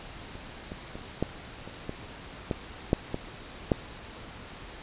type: clicks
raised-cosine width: 2 ms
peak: -29 / -24 / -26 / -12 / -27 / -20 / -14 / -7 / -16 / -8 dBFS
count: 10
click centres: 0.354 / 0.719 / 0.955 / 1.226 / 1.676 / 1.894 / 2.512 / 2.931 / 3.144 / 3.718 s
effects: pink hiss -44 dBFS RMS until 4.82 s + resampled to 8000 Hz